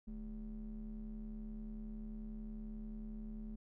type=ring-modulated tone; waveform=triangle; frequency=90.4 Hz; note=F#2; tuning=40 cents flat; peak=-38 dBFS; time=0.07-3.56 s; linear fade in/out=10 ms; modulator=126 Hz; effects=none